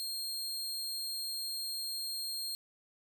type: tone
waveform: sawtooth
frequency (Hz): 4222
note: C8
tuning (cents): +15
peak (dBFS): -33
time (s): 0-2.55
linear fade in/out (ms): 0
effects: none